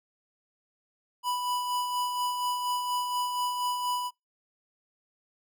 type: tone with tremolo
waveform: square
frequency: 987.8 Hz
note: B5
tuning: in tune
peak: -27 dBFS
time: 1.23-4.11 s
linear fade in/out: 50 ms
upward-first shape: sine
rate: 4.2 Hz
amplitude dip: 40%
effects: noise-tail reverb RT60 0.2 s tail -26 dB re dry